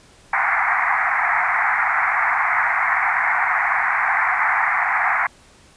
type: band-pass noise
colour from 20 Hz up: white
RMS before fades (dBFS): -19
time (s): 0.33-5.27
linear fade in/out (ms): 5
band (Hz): 710 to 2200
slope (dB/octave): 96
effects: pink hiss -50 dBFS RMS until 5.76 s + resampled to 22050 Hz